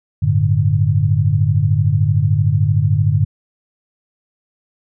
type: chord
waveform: sine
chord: G suspended second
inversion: none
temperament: equal with one note detuned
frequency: 96.71 / 110 / 146.83 Hz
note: G2 / A2 / D3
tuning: -23 / 0 / 0 cents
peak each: -16 dBFS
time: 0.22-3.25 s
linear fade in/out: 10 ms
effects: none